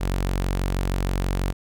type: tone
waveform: sawtooth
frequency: 46.25 Hz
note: F#1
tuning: in tune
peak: -18 dBFS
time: 0-1.53 s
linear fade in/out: 20 ms
effects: none